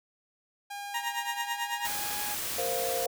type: tone with pitch glide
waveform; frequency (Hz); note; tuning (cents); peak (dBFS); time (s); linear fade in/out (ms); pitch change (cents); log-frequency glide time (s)
sawtooth; 809 to 829.8; G#5 to G#5; -46 to -2; -33; 0.7-2.35; 10; +44; 1.33-2.21
type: tone with tremolo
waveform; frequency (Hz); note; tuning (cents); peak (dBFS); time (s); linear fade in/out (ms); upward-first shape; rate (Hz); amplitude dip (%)
20% pulse; 939; A#5; +12; -23; 0.94-1.87; 5; triangle; 9.1; 95
type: noise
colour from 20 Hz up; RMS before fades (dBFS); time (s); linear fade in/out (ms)
white; -34; 1.85-3.06; 2
type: chord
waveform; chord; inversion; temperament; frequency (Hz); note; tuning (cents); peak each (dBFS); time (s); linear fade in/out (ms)
sine; Bb suspended second; none; just; 466.2 / 524.4 / 699.2; Bb4 / C5 / F5; 0 / +4 / +2; -35 / -33 / -34; 2.58-3.07; 5
effects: none